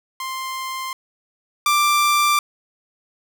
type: tone pair in turn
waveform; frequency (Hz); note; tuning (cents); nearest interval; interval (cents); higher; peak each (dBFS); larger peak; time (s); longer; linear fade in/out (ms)
sawtooth; 1049 / 1179.5; C6 / D6; +4 / +7; major second; 203; second; -22 / -11; second; 0.2-0.93 / 1.66-2.39; neither; 2
effects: none